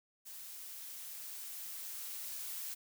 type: noise with level ramp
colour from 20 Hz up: blue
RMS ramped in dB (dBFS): -49 to -42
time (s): 0.25-2.75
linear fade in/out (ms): 20
effects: none